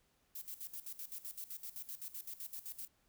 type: noise with tremolo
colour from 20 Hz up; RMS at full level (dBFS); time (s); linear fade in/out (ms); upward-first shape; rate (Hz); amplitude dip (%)
violet; -45; 0.35-2.88; 5; square; 7.8; 80
effects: pink hiss -75 dBFS RMS until 3.08 s